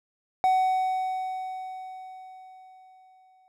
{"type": "tone with exponential decay", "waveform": "triangle", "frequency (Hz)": 750, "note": "F#5", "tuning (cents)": 23, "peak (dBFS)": -16, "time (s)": [0.44, 3.48], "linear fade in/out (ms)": 0, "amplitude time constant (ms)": 660, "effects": []}